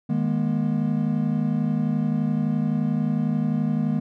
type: chord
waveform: triangle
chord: D# suspended fourth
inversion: none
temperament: equal with one note detuned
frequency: 155.56 / 207.7 / 239.2 Hz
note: D#3 / G#3 / A#3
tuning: 0 / 0 / +45 cents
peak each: -23 dBFS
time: 0.09-4 s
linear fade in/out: 10 ms
effects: none